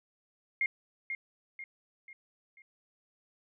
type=tone with echo; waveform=sine; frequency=2130 Hz; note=C7; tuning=30 cents sharp; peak=-26 dBFS; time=0.61-0.66 s; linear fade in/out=2 ms; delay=490 ms; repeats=4; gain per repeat=-7 dB; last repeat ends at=2.62 s; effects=none